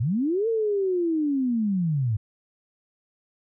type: linear two-way sweep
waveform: sine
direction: up then down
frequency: 100.2 to 461.3 to 100.2 Hz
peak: -21 dBFS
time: 0-2.17 s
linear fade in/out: 10 ms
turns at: 0.48 s
effects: none